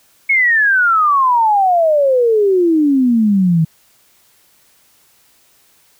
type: exponential sweep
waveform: sine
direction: down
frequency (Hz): 2217 to 156.5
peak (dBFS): -9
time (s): 0.29-3.65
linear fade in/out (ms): 10
effects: white hiss -53 dBFS RMS until 5.99 s